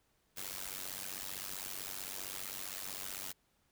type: noise with amplitude modulation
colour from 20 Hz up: white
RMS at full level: -39 dBFS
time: 0.36-3.33 s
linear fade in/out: 20 ms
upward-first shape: sine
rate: 95.5 Hz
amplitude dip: 95%
effects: pink hiss -75 dBFS RMS until 3.71 s